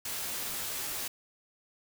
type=noise with comb filter; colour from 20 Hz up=white; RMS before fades=-36 dBFS; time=0.05-1.08 s; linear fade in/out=5 ms; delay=15 ms; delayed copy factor=-0.5; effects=none